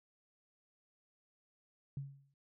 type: tone with exponential decay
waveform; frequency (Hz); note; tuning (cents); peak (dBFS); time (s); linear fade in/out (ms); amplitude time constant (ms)
sine; 138.59; C#3; 0; -36; 1.97-2.34; 2; 79
effects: none